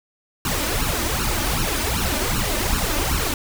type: noise with flanger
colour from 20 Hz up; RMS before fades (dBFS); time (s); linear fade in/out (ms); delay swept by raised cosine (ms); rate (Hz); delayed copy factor
pink; -22; 0.45-3.34; 2; 0.71 to 3.41; 2.6; +0.9
effects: none